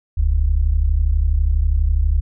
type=tone pair together; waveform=sine; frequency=41.21 / 73.42 Hz; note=E1 / D2; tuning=0 / 0 cents; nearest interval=minor seventh; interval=1000 cents; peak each=-16 dBFS; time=0.17-2.21 s; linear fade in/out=10 ms; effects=none